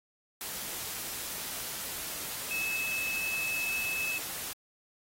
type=tone in noise; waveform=sine; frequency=2600 Hz; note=E7; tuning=24 cents flat; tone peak=-31 dBFS; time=2.51-4.18 s; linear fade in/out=0 ms; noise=white; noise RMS=-38 dBFS; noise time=0.41-4.53 s; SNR=+4 dB; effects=AAC 48 kbps